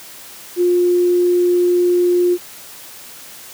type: tone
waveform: sine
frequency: 354.3 Hz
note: F4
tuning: 25 cents sharp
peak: -11 dBFS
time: 0.56-2.38 s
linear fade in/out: 50 ms
effects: white hiss -37 dBFS RMS until 3.53 s + high-pass 100 Hz 12 dB/octave